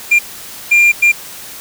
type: tone bursts at uneven times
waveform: triangle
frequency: 2394 Hz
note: D7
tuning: 33 cents sharp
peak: -4 dBFS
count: 3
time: 0.11-0.19 / 0.71-0.92 / 1.02-1.12 s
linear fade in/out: 10 ms
effects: white hiss -31 dBFS RMS until 1.6 s